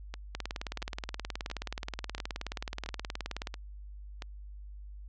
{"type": "two click trains", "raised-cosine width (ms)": 0.2, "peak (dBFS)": [-18, -22], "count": [60, 7], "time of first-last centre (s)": [[0.35, 3.472], [0.14, 4.222]], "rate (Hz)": [18.9, 1.47], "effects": ["added 50 Hz sine -43 dBFS peak until 5.08 s", "low-pass 6000 Hz 12 dB/octave"]}